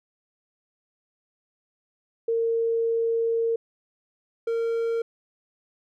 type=tone pair in turn; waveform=sine / triangle; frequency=458.4 / 460.1 Hz; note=A#4 / A#4; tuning=-29 / -23 cents; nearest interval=unison; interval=6 cents; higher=second; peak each=-21 dBFS; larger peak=neither; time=2.28-3.56 / 4.47-5.02 s; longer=first; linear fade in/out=5 ms; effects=none